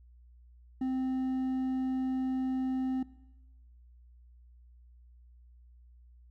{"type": "tone with hard clipping", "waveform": "triangle", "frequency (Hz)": 260.1, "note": "C4", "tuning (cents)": -10, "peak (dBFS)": -30, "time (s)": [0.81, 3.03], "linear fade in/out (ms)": 5, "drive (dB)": 7, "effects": ["noise-tail reverb RT60 1.0 s tail -20 dB re dry", "added 60 Hz sine -54 dBFS peak until 6.3 s"]}